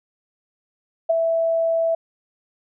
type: tone with ADSR envelope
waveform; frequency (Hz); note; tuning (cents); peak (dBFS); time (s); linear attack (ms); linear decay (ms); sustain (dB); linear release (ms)
sine; 659.3; E5; 0; -12; 1.09-1.95; 13; 14; -5; 5
effects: none